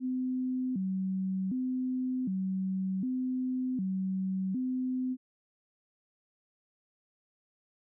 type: tone with vibrato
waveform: sine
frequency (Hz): 220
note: A3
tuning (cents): 0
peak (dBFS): -29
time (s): 0-5.17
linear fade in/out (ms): 50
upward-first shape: square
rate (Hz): 0.66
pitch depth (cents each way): 260
effects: none